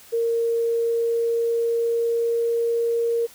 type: tone with pitch glide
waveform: sine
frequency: 462.7 to 465.6 Hz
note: A#4 to A#4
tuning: -13 to -2 cents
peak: -19 dBFS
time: 0.12-3.27 s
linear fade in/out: 20 ms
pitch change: +11 cents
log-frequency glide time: 0.23-2.51 s
effects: white hiss -48 dBFS RMS until 3.34 s